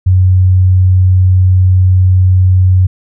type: tone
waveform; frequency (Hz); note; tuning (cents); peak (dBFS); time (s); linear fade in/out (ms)
sine; 92.5; F#2; 0; -4; 0.06-2.87; 10
effects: none